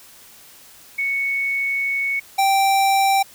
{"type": "tone pair in turn", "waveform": ["sine", "square"], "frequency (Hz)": [2217, 782], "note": ["C#7", "G5"], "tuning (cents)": [0, -4], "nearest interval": "octave + tritone", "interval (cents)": 1804, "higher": "first", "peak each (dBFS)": [-19, -15], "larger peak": "second", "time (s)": [[0.98, 2.2], [2.38, 3.23]], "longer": "first", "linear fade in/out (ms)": 10, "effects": ["white hiss -46 dBFS RMS until 3.34 s"]}